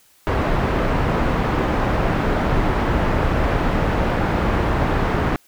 pink low-pass noise, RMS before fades -19 dBFS, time 0.27-5.36 s, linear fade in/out 0 ms, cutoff 1500 Hz, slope 12 dB/octave, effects white hiss -55 dBFS RMS until 5.47 s

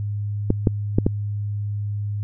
clicks, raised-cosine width 3 ms, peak -3 dBFS, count 4, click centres 0.504 / 0.672 / 0.985 / 1.065 s, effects added 103 Hz sine -23 dBFS peak until 2.23 s

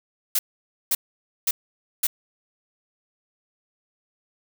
blue noise bursts, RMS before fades -21 dBFS, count 4, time 0.35-2.07 s, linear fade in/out 5 ms, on 40 ms, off 520 ms, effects none

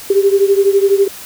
sine beating tone pair, 392 / 404 Hz, G4 / G#4, 0 / -48 cents, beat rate 12 Hz, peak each -10 / -13 dBFS, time 0.1-1.08 s, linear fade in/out 5 ms, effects white hiss -32 dBFS RMS until 1.25 s

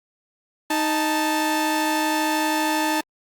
sawtooth tone pair together, 311.1 / 880.6 Hz, D#4 / A5, 0 / +1 cents, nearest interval octave + tritone, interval 1801 cents, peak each -19 dBFS, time 0.7-3.01 s, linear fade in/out 5 ms, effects Opus 48 kbps

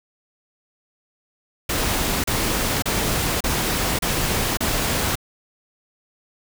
pink noise bursts, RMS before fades -22 dBFS, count 6, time 1.69-5.155 s, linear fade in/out 5 ms, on 550 ms, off 33 ms, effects none

